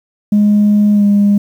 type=tone with pitch glide; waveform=sine; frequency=207.7 to 203.4 Hz; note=G#3 to G#3; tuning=0 to -36 cents; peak=-5 dBFS; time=0.32-1.38 s; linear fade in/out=5 ms; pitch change=-36 cents; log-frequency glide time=0.93-1.04 s; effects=tanh soft clip ceiling -4 dBFS + 7-bit